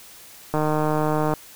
click train, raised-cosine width 1 ms, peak -9 dBFS, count 123, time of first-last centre 0.54-1.337 s, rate 153 Hz, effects white hiss -45 dBFS RMS until 1.55 s

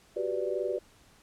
sine chord, G major seventh, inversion third, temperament equal, 370 / 392 / 493.9 / 587.3 Hz, F#4 / G4 / B4 / D5, 0 / 0 / 0 / 0 cents, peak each -34 dBFS, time 0.16-0.79 s, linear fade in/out 10 ms, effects pink hiss -60 dBFS RMS until 1.22 s + low-pass 11000 Hz 12 dB/octave

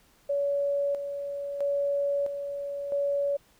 sine tone with tremolo, 566 Hz, C#5, 36 cents sharp, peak -24 dBFS, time 0.29-3.37 s, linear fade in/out 10 ms, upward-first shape square, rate 0.76 Hz, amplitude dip 55%, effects pink hiss -62 dBFS RMS until 3.59 s

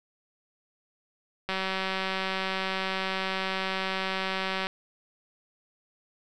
click train, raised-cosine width 0.3 ms, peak -14 dBFS, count 605, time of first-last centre 1.49-4.669 s, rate 190 Hz, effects none

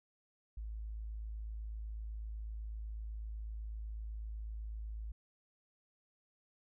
sine tone, 54 Hz, A1, 32 cents flat, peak -40 dBFS, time 0.57-5.12 s, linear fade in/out 5 ms, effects none

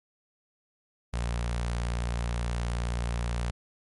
sawtooth tone with notch filter, 58.9 Hz, A#1, 19 cents sharp, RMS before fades -30 dBFS, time 1.13-3.51 s, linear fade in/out 10 ms, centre 310 Hz, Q 1, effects MP3 48 kbps

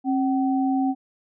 sine tone pair together, 268.7 / 760 Hz, C4 / F#5, +46 / +46 cents, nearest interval octave + tritone, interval 1800 cents, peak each -20 / -26 dBFS, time 0.04-0.95 s, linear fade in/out 50 ms, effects none

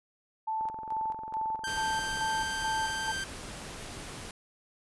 sine tone with tremolo, 880 Hz, A5, in tune, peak -29 dBFS, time 0.47-3.12 s, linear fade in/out 10 ms, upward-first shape square, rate 2.3 Hz, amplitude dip 60%
click train, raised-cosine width 1 ms, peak -32 dBFS, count 41, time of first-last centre 0.61-2.396 s, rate 22.4 Hz
sawtooth tone, 1568 Hz, G6, in tune, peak -29 dBFS, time 1.64-3.24 s, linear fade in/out 2 ms
pink noise, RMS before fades -42 dBFS, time 1.67-4.31 s, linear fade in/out 2 ms
effects resampled to 24000 Hz

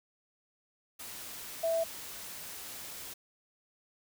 sine tone in noise, 659.3 Hz, E5, in tune, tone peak -27 dBFS, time 1.63-1.84 s, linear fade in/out 10 ms, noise white, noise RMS -44 dBFS, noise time 0.99-3.14 s, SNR +14 dB, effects none

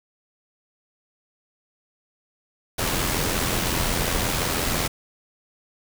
pink noise with amplitude modulation, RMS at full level -22 dBFS, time 2.78-4.88 s, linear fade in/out 10 ms, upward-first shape sine, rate 85.6 Hz, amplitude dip 45%, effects none

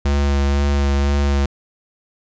square tone with vibrato, 70.4 Hz, C#2, 27 cents sharp, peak -15 dBFS, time 0.05-1.46 s, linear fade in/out 5 ms, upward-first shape sine, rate 2 Hz, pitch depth 17 cents each way, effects resampled to 16000 Hz

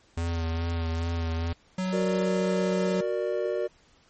square tone with vibrato, 83.2 Hz, E2, 17 cents sharp, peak -27 dBFS, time 0.17-1.53 s, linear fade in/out 5 ms, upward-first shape sine, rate 2.4 Hz, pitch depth 27 cents each way
square tone with pitch glide, 186 to 184.82 Hz, F#3 to F#3, +9 to -2 cents, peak -27 dBFS, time 1.78-3.01 s, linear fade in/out 5 ms, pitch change -11 cents, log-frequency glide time 1.97-2.79 s
triangle chord, Gb augmented, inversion none, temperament equal with one note detuned, 370 / 466.2 / 591.4 Hz, Gb4 / Bb4 / D5, 0 / 0 / +12 cents, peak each -28 dBFS, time 1.92-3.68 s, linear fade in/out 20 ms
effects pink hiss -61 dBFS RMS until 4.09 s + MP3 32 kbps

